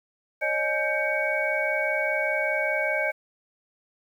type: tone cluster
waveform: sine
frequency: 550 / 615 / 840 / 1568 / 2245 Hz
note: C#5 / D#5 / G#5 / G6 / C#7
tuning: -14 / -20 / +19 / 0 / +21 cents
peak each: -32 / -28 / -35 / -29 / -27 dBFS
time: 0.41-3.12 s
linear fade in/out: 20 ms
effects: 9-bit